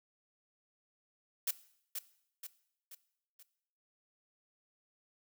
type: noise with echo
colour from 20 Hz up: blue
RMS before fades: -33 dBFS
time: 1.47-1.51 s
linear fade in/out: 5 ms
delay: 480 ms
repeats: 4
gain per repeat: -6 dB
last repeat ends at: 3.43 s
effects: noise-tail reverb RT60 0.7 s tail -17 dB re dry

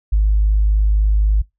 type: tone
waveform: sine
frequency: 51.91 Hz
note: G#1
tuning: in tune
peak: -10 dBFS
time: 0.12-1.42 s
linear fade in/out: 10 ms
effects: noise-tail reverb RT60 0.2 s tail -24 dB re dry + tanh soft clip ceiling -6 dBFS

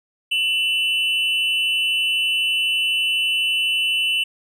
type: tone pair together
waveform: triangle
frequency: 2700 / 2968 Hz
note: E7 / F#7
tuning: +41 / +5 cents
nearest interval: major second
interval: 164 cents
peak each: -19 dBFS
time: 0.31-4.24 s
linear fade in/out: 10 ms
effects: none

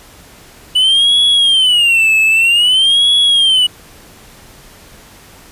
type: tone with vibrato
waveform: triangle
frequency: 2960 Hz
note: F#7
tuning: in tune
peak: -6 dBFS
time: 0.75-3.67 s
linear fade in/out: 10 ms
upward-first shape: sine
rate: 0.52 Hz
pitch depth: 220 cents each way
effects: pink hiss -40 dBFS RMS until 5.51 s + resampled to 32000 Hz

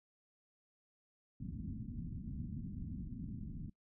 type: low-pass noise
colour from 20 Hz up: white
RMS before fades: -44 dBFS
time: 1.4-3.7 s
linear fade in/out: 10 ms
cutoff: 250 Hz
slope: 48 dB/octave
effects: noise-tail reverb RT60 0.1 s tail -23 dB re dry

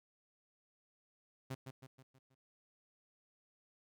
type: tone with echo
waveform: sawtooth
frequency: 131.8 Hz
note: C3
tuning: 13 cents sharp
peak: -36 dBFS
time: 1.5-1.55 s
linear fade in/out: 10 ms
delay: 160 ms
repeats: 5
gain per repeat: -6 dB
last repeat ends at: 2.35 s
effects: none

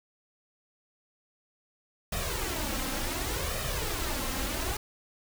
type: noise with flanger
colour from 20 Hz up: pink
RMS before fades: -32 dBFS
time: 2.12-4.77 s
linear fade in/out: 5 ms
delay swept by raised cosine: 1.6 to 3.8 ms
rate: 0.68 Hz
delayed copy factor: +0.6
effects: none

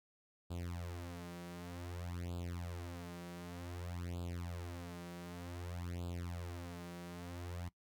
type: tone with flanger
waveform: sawtooth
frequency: 87.31 Hz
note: F2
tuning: in tune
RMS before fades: -45 dBFS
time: 0.5-7.69 s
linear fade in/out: 10 ms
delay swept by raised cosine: 0.25 to 5.25 ms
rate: 0.54 Hz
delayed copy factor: +1
effects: noise-tail reverb RT60 0.1 s tail -19 dB re dry

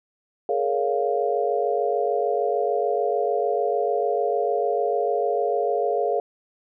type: chord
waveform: sine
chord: Bb minor seventh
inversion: third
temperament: just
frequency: 419.5 / 466.2 / 559.4 / 699.2 Hz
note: Ab4 / Bb4 / Db5 / F5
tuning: +17 / 0 / +16 / +2 cents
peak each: -25 / -26 / -27 / -25 dBFS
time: 0.49-6.2 s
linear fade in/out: 2 ms
effects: none

